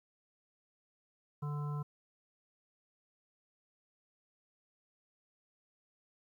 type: harmonic tone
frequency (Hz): 146.83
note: D3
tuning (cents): 0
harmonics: 1 / 3 / 5 / 7 / 9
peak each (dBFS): -35 / -51 / -55 / -48 / -52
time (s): 1.42-1.83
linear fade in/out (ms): 10
effects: 12-bit